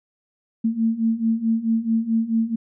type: beating tone pair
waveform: sine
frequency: 223.1 / 227.7 Hz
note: A3 / A#3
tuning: +24 / -40 cents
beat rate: 4.6 Hz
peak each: -23 / -20 dBFS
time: 0.64-2.56 s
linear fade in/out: 10 ms
effects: none